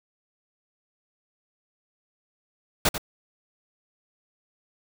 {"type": "noise with echo", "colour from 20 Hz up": "pink", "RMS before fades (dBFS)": -20, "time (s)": [2.85, 2.89], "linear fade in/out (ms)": 5, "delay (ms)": 91, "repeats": 1, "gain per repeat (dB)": -10, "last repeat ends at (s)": 2.981, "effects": []}